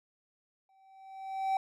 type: tone with exponential growth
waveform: triangle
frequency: 771 Hz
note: G5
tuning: 29 cents flat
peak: -23 dBFS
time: 0.69-1.57 s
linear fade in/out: 2 ms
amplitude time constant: 190 ms
effects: none